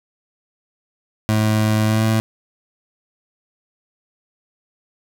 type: tone with pitch glide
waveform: 25% pulse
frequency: 108.3 to 110.64 Hz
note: A2 to A2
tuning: -27 to +10 cents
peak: -11 dBFS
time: 1.29-2.2 s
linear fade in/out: 0 ms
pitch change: +37 cents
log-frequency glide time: 1.84-2.05 s
effects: none